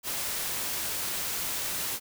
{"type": "noise", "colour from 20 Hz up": "white", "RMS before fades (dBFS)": -32, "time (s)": [0.03, 2], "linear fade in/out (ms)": 50, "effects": []}